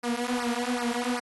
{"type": "tone with flanger", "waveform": "sawtooth", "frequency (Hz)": 242.2, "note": "B3", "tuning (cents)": -34, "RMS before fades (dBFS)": -29, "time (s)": [0.03, 1.2], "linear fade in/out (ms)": 10, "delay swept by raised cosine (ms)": [0.28, 4.98], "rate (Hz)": 2.6, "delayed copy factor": -0.9, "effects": ["AAC 32 kbps"]}